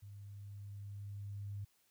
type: tone with level ramp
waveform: sine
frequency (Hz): 101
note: G#2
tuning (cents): -48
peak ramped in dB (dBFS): -49 to -40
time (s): 0.02-1.65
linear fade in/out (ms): 10
effects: white hiss -74 dBFS RMS until 1.9 s